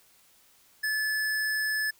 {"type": "tone", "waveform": "square", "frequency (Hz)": 1729, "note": "A6", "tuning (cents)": -31, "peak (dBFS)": -27, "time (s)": [0.83, 1.91], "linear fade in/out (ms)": 10, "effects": ["white hiss -61 dBFS RMS until 1.99 s"]}